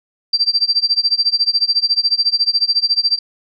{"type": "tone with tremolo", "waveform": "sine", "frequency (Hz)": 4699, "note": "D8", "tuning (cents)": 0, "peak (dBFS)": -9, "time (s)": [0.33, 3.19], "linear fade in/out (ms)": 5, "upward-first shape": "sine", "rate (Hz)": 14, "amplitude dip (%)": 95, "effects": []}